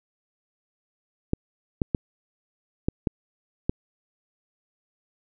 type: clicks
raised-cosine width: 3 ms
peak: -9 dBFS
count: 6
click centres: 1.334 / 1.818 / 1.948 / 2.885 / 3.072 / 3.695 s
effects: none